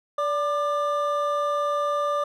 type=tone pair together; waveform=triangle; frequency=580 / 1194 Hz; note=D5 / D6; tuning=-22 / +28 cents; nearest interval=octave + minor second; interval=1250 cents; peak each=-23 dBFS; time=0.18-2.24 s; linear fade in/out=5 ms; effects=none